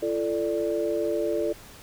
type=chord; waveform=sine; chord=D minor; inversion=first; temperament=equal with one note detuned; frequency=340.3 / 440 / 587.3 Hz; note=F4 / A4 / D5; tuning=-45 / 0 / 0 cents; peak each=-28 dBFS; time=0.02-1.53 s; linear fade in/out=10 ms; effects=pink hiss -47 dBFS RMS until 1.82 s